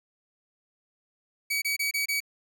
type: tone bursts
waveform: sawtooth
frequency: 2270 Hz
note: C#7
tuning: 41 cents sharp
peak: -22 dBFS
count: 5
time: 1.5-2.204 s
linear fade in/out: 10 ms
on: 120 ms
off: 26 ms
effects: none